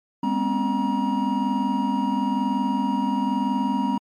triangle tone cluster, 203.6 / 248 / 269 / 951 Hz, G#3 / B3 / C4 / A#5, -34 / +7 / +48 / +34 cents, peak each -24 dBFS, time 0.23-3.98 s, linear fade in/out 5 ms, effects MP3 64 kbps

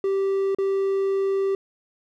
triangle tone with dropouts, 390 Hz, G4, 9 cents flat, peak -18 dBFS, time 0.04-1.55 s, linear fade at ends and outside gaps 2 ms, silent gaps 0.548-0.585 s, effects none

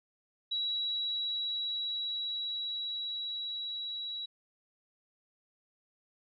sine tone with level ramp, 3895 Hz, B7, 25 cents flat, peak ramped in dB -30 to -36 dBFS, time 0.51-4.26 s, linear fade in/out 10 ms, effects none

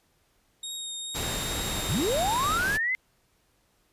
25% pulse tone with vibrato, 3729 Hz, A#7, in tune, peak -29 dBFS, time 0.63-2.58 s, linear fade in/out 5 ms, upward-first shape triangle, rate 2.3 Hz, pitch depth 18 cents each way
pink noise, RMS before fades -32 dBFS, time 1.14-2.78 s, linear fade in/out 20 ms
sine linear sweep, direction up, 72.6 to 2093 Hz, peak -24 dBFS, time 1.89-2.95 s, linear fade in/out 0 ms
effects pink hiss -68 dBFS RMS until 3.92 s + resampled to 32000 Hz

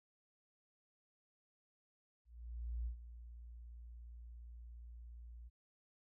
sine tone with ADSR envelope, 58.6 Hz, A#1, 10 cents sharp, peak -37 dBFS, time 2.25-5.5 s, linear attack 610 ms, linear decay 100 ms, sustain -13 dB, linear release 29 ms, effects none

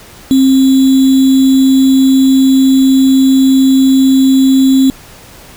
sine tone with sample-and-hold, 265.8 Hz, C4, 27 cents sharp, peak -4 dBFS, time 0.31-4.9 s, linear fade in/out 0 ms, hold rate 3675 Hz, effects pink hiss -36 dBFS RMS until 5.56 s

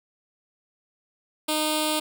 5% pulse tone with notch filter, 307.4 Hz, D#4, 21 cents flat, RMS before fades -25 dBFS, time 1.48-2 s, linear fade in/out 10 ms, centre 1800 Hz, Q 0.77, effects none

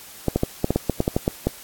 clicks, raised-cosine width 2 ms, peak -5 dBFS, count 12, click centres 0.283 / 0.36 / 0.434 / 0.644 / 0.706 / 0.76 / 0.897 / 1.004 / 1.079 / 1.165 / 1.279 / 1.47 s, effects white hiss -42 dBFS RMS until 1.63 s + AAC 64 kbps

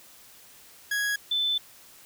40% pulse / sine tone pair in turn, 1661.2 / 3520 Hz, G#6 / A7, 0 / 0 cents, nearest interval octave + minor second, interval 1300 cents, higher second, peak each -24 / -23 dBFS, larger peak second, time 0.91-1.16 / 1.31-1.58 s, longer second, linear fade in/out 5 ms, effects white hiss -52 dBFS RMS until 2.05 s

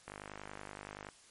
click train, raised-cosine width 0.5 ms, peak -29 dBFS, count 52, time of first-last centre 0.08-1.088 s, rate 50.6 Hz, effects white hiss -61 dBFS RMS until 1.3 s + MP3 48 kbps

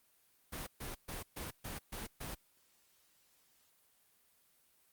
pink noise bursts, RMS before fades -43 dBFS, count 7, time 0.52-2.35 s, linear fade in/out 10 ms, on 150 ms, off 130 ms, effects white hiss -71 dBFS RMS until 4.92 s + Opus 32 kbps

